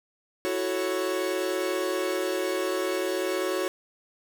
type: chord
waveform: 45% pulse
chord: F# minor seventh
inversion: third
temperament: equal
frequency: 329.6 / 370 / 440 / 554.4 Hz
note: E4 / F#4 / A4 / C#5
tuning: 0 / 0 / 0 / 0 cents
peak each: -34 / -29 / -35 / -31 dBFS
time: 0.45-3.68 s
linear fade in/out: 0 ms
effects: none